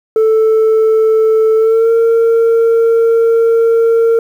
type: tone with pitch glide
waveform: sine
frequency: 440.4 to 458 Hz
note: A4 to A#4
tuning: +2 to -31 cents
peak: -4 dBFS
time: 0.16-4.19 s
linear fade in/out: 2 ms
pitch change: +67 cents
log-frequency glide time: 1.56-1.91 s
effects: tanh soft clip ceiling -6 dBFS + 7-bit